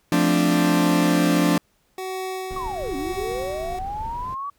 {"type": "chord", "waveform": "40% pulse", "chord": "D minor seventh", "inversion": "first", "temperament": "equal", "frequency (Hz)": [174.61, 220, 261.6, 293.7], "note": ["F3", "A3", "C4", "D4"], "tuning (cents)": [0, 0, 0, 0], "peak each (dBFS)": [-20, -25, -25, -19], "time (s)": [0.12, 1.58], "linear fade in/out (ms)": 2}
{"type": "tone with tremolo", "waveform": "25% pulse", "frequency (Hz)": 375.4, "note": "F#4", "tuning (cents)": 25, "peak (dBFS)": -23, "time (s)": [1.98, 3.79], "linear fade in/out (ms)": 2, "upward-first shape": "sine", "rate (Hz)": 1, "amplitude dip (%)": 50}
{"type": "noise", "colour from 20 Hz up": "brown", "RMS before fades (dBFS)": -36, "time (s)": [2.5, 4.35], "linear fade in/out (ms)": 10}
{"type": "linear two-way sweep", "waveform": "sine", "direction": "down then up", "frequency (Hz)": [1151, 267.4, 1151], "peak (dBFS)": -27, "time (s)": [2.56, 4.5], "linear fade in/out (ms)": 5, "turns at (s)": 2.96}
{"effects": ["pink hiss -65 dBFS RMS until 4.58 s"]}